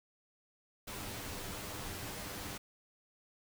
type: noise with comb filter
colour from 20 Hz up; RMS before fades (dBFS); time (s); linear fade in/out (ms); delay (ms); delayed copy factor
pink; -43; 0.87-2.58; 10; 10; +0.55
effects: none